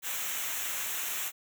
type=noise with comb filter; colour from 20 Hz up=white; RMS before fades=-34 dBFS; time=0.02-1.32 s; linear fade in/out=50 ms; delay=0.21 ms; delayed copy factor=-0.7; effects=none